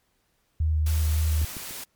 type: tone with vibrato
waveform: sine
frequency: 77.8 Hz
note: D#2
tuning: in tune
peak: -20 dBFS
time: 0.6-1.45 s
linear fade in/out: 5 ms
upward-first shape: square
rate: 3.6 Hz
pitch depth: 13 cents each way
type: noise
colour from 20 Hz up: white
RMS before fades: -37 dBFS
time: 0.86-1.84 s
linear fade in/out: 5 ms
type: clicks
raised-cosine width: 3 ms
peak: -26 / -24 / -32 dBFS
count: 3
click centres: 1.416 / 1.568 / 1.709 s
effects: pink hiss -70 dBFS RMS until 1.95 s + MP3 96 kbps

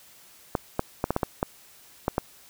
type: clicks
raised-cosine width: 1 ms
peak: -9 dBFS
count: 9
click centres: 0.552 / 0.794 / 1.041 / 1.106 / 1.164 / 1.232 / 1.429 / 2.081 / 2.181 s
effects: white hiss -53 dBFS RMS until 2.49 s

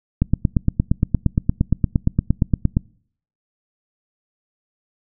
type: click train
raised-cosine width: 5 ms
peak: -3 dBFS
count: 23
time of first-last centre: 0.22-2.769 s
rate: 8.63 Hz
effects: noise-tail reverb RT60 0.6 s tail -26 dB re dry

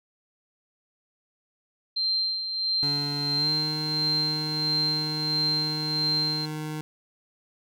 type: tone with tremolo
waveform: sine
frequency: 4146 Hz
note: C8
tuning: 17 cents flat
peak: -22 dBFS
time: 1.96-6.46 s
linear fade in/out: 10 ms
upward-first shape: sine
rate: 1.5 Hz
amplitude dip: 55%
type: tone with pitch glide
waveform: 25% pulse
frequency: 144.4 to 153.87 Hz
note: D3 to D#3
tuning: -29 to -19 cents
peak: -27 dBFS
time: 2.83-6.81 s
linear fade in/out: 0 ms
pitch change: +110 cents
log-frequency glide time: 3.36-3.49 s
effects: none

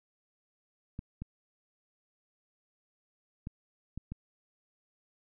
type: clicks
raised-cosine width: 5 ms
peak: -26 dBFS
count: 5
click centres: 0.991 / 1.22 / 3.471 / 3.976 / 4.12 s
effects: none

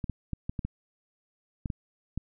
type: clicks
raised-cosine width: 5 ms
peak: -19 dBFS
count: 9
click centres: 0.042 / 0.097 / 0.333 / 0.495 / 0.592 / 0.65 / 1.658 / 1.702 / 2.176 s
effects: none

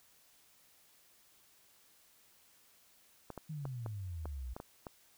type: clicks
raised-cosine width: 1 ms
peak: -29 dBFS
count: 8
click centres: 3.303 / 3.377 / 3.654 / 3.862 / 4.256 / 4.565 / 4.601 / 4.868 s
type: exponential sweep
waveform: sine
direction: down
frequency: 160.4 to 58.27 Hz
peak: -39 dBFS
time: 3.49-4.54 s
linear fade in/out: 10 ms
effects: white hiss -66 dBFS RMS until 5.17 s

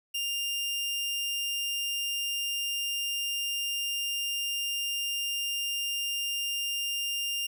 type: tone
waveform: sawtooth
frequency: 2800 Hz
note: F7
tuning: 4 cents sharp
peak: -26 dBFS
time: 0.14-7.47 s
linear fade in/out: 10 ms
effects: none

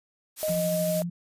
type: noise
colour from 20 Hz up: blue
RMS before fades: -33 dBFS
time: 0.36-1.04 s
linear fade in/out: 50 ms
type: tone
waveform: sine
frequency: 622.3 Hz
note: D#5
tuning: in tune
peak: -25 dBFS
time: 0.43-1.02 s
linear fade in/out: 0 ms
type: noise with exponential decay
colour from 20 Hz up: pink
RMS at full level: -39 dBFS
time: 0.48-0.73 s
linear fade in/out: 2 ms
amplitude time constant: 54 ms
type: tone with tremolo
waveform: sine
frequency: 173.2 Hz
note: F3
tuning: 14 cents flat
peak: -27 dBFS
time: 0.49-1.1 s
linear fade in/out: 10 ms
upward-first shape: sine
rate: 13 Hz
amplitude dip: 30%
effects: resampled to 32000 Hz

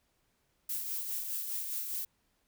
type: noise with tremolo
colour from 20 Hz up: violet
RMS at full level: -35 dBFS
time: 0.69-2.05 s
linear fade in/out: 5 ms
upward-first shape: sine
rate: 4.9 Hz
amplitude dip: 40%
effects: pink hiss -75 dBFS RMS until 2.47 s

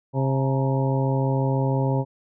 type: harmonic tone with a mistuned harmonic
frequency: 134 Hz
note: C3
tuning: 42 cents sharp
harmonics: 1 / 2 / 3 / 4 / 5 / 6 / 7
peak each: -21 / -28 / -30 / -29 / -36 / -34 / -33 dBFS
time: 0.13-2.05 s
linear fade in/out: 50 ms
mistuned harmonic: 6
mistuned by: +100 cents
effects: none

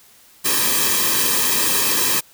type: noise with comb filter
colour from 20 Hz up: white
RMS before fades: -18 dBFS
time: 0.44-2.21 s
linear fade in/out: 20 ms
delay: 1.4 ms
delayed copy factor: -0.9
effects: white hiss -50 dBFS RMS until 2.33 s

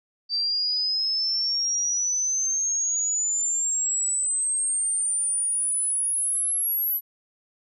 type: exponential sweep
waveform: sine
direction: up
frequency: 4641 to 11840 Hz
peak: -22 dBFS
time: 0.29-7.01 s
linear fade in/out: 50 ms
effects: none

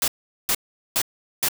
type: noise bursts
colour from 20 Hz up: white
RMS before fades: -21 dBFS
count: 4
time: 0.02-1.486 s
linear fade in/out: 2 ms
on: 59 ms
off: 410 ms
effects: none

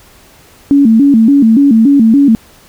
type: tone with vibrato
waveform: sine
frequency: 251 Hz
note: B3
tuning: 28 cents sharp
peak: -3 dBFS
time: 0.71-2.35 s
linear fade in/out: 0 ms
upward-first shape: square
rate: 3.5 Hz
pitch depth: 200 cents each way
effects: pink hiss -42 dBFS RMS until 2.68 s

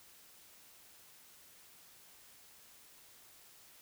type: silence
effects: white hiss -60 dBFS RMS until 3.81 s

